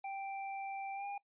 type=tone with pitch glide; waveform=square; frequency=784 to 806 Hz; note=G5 to G5; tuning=0 to +48 cents; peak=-40 dBFS; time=0.04-1.18 s; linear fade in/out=5 ms; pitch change=+48 cents; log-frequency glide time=0.94-1.06 s; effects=noise-tail reverb RT60 0.1 s tail -21 dB re dry + resampled to 8000 Hz

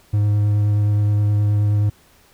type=tone with vibrato; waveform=triangle; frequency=103.83 Hz; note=G#2; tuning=in tune; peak=-12 dBFS; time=0.13-1.9 s; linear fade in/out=10 ms; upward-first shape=sine; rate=9.5 Hz; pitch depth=11 cents each way; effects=pink hiss -53 dBFS RMS until 2.33 s

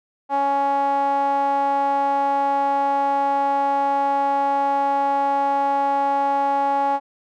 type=tone with band-pass filter; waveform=sawtooth; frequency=278.6 Hz; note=C#4; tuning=9 cents sharp; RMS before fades=-20 dBFS; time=0.29-7 s; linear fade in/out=50 ms; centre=820 Hz; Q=5.4; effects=none

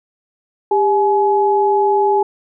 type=tone pair together; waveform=sine; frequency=399.5 / 846 Hz; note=G4 / G#5; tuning=+33 / +32 cents; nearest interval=octave + minor second; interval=1299 cents; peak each=-14 dBFS; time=0.71-2.23 s; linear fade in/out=5 ms; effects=none

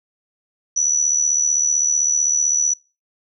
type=tone with amplitude modulation; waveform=sine; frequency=5920 Hz; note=F#8; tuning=in tune; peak=-12 dBFS; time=0.76-2.74 s; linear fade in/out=10 ms; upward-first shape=sine; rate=75.7 Hz; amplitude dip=65%; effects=noise-tail reverb RT60 0.3 s tail -25 dB re dry

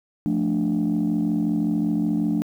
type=chord; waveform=sine; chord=D minor; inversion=first; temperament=equal; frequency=174.61 / 220 / 293.7 Hz; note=F3 / A3 / D4; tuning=0 / 0 / 0 cents; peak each=-24 / -22 / -22 dBFS; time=0.26-2.42 s; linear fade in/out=0 ms; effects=tanh soft clip ceiling -15 dBFS + 9-bit

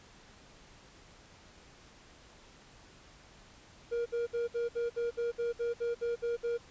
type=tone bursts; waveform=triangle; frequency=471.8 Hz; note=A#4; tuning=21 cents sharp; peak=-28 dBFS; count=13; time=3.91-6.58 s; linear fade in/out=20 ms; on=150 ms; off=60 ms; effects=pink hiss -57 dBFS RMS until 6.7 s + resampled to 16000 Hz

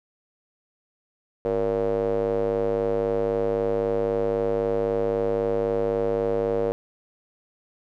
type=tone with band-pass filter; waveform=square; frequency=51.91 Hz; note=G#1; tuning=in tune; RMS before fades=-24 dBFS; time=1.45-6.72 s; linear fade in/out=0 ms; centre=500 Hz; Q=5.7; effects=none

